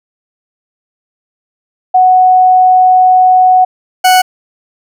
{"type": "tone pair in turn", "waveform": ["sine", "40% pulse"], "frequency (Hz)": [740, 740], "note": ["F#5", "F#5"], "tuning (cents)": [0, 0], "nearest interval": "unison", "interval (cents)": 0, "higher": "neither", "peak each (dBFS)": -3, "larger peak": "neither", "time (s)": [[1.94, 3.65], [4.04, 4.22]], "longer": "first", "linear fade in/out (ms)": 10, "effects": []}